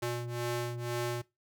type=ring-modulated tone; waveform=sawtooth; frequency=240 Hz; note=B3; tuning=49 cents flat; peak=-26 dBFS; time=0.02-1.22 s; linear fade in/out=10 ms; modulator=119 Hz; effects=noise-tail reverb RT60 0.2 s tail -19 dB re dry